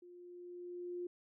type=tone with level ramp; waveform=sine; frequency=353.6 Hz; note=F4; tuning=22 cents sharp; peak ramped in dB=-54 to -38 dBFS; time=0.02-1.07 s; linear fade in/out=5 ms; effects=none